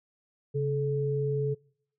sine tone pair together, 137.5 / 431.4 Hz, C#3 / A4, -14 / -34 cents, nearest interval octave + minor sixth, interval 1980 cents, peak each -28 / -29 dBFS, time 0.54-1.55 s, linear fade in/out 20 ms, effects noise-tail reverb RT60 0.7 s tail -26 dB re dry

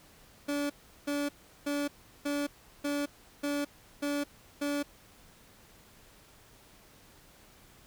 30% pulse tone bursts, 288 Hz, D4, 34 cents flat, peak -27 dBFS, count 8, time 0.48-4.83 s, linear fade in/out 10 ms, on 220 ms, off 370 ms, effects pink hiss -58 dBFS RMS until 7.86 s

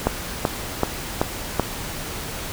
click train, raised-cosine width 1 ms, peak -3 dBFS, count 5, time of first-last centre 0.07-1.597 s, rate 2.62 Hz, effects pink hiss -31 dBFS RMS until 2.52 s

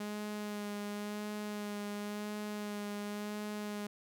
sawtooth tone with vibrato, 207.7 Hz, G#3, in tune, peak -34 dBFS, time 0-3.87 s, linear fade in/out 5 ms, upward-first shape sine, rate 0.94 Hz, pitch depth 18 cents each way, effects none

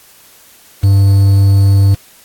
triangle tone with quantisation, 98.5 Hz, G2, 9 cents sharp, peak -3 dBFS, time 0.83-1.95 s, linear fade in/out 10 ms, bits 5, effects white hiss -43 dBFS RMS until 2.24 s + AAC 64 kbps

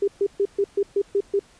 sine tone bursts, 400 Hz, G4, 35 cents sharp, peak -17 dBFS, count 8, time 0.02-1.394 s, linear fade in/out 5 ms, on 58 ms, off 130 ms, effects pink hiss -54 dBFS RMS until 1.59 s + resampled to 22050 Hz

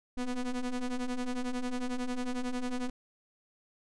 square ring-modulated tone, 123.47 Hz, B2, in tune, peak -29 dBFS, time 0.17-2.9 s, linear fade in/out 5 ms, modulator 129 Hz, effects resampled to 22050 Hz

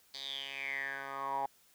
10% pulse tone with band-pass filter sweep, 137.2 Hz, C#3, 17 cents flat, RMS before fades -39 dBFS, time 0.14-1.46 s, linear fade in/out 2 ms, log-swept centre 4300 to 840 Hz, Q 9.2, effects white hiss -66 dBFS RMS until 1.74 s

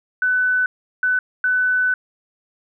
sine tone bursts at uneven times, 1500 Hz, F#6, 23 cents sharp, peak -15 dBFS, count 3, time 0.22-0.66 / 1.03-1.19 / 1.44-1.94 s, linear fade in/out 2 ms, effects none

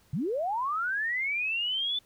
sine linear sweep, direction up, 118.1 to 3520 Hz, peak -27 dBFS, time 0.13-1.99 s, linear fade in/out 5 ms, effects pink hiss -63 dBFS RMS until 2.05 s

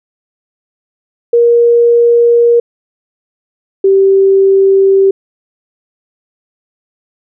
sine tone pair in turn, 472.2 / 388.6 Hz, A#4 / G4, +22 / -15 cents, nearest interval minor third, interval 337 cents, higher first, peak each -4 dBFS, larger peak neither, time 1.33-2.6 / 3.84-5.11 s, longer neither, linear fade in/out 5 ms, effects none

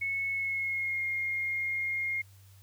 sine tone with pitch glide, 2199 to 2134 Hz, C#7 to C7, -14 to +34 cents, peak -29 dBFS, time 0.01-2.22 s, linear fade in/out 10 ms, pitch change -52 cents, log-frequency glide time 0.3-1.04 s, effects added 97 Hz sine -53 dBFS peak until 2.62 s + white hiss -63 dBFS RMS until 2.62 s

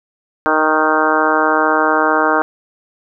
harmonic tone with a mistuned harmonic, 155.56 Hz, D#3, in tune, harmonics 2 / 3 / 4 / 5 / 6 / 7 / 8 / 9 / 10, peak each -20 / -20 / -20 / -20 / -20 / -20 / -20 / -20 / -20 dBFS, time 0.46-2.42 s, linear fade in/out 0 ms, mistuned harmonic 5, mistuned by +20 cents, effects none

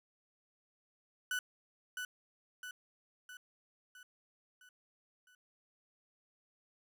35% pulse tone with echo, 1489 Hz, F#6, 11 cents sharp, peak -32 dBFS, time 1.31-1.39 s, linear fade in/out 2 ms, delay 660 ms, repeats 6, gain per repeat -5 dB, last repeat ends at 5.35 s, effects none

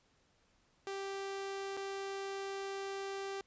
sawtooth tone with dropouts, 392 Hz, G4, in tune, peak -35 dBFS, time 0.87-3.41 s, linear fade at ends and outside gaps 1 ms, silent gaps 1.769-1.773 s, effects pink hiss -72 dBFS RMS until 3.46 s + resampled to 16000 Hz

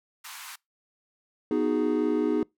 pink band-pass noise, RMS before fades -42 dBFS, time 0.24-0.56 s, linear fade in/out 10 ms, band 890 to 16000 Hz, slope 48 dB/octave
triangle chord, G# minor seventh, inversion first, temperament equal, 246.9 / 311.1 / 370 / 415.3 Hz, B3 / D#4 / F#4 / G#4, 0 / 0 / 0 / 0 cents, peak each -27 / -24 / -30 / -26 dBFS, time 1.51-2.43 s, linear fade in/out 2 ms
effects noise-tail reverb RT60 0.2 s tail -26 dB re dry

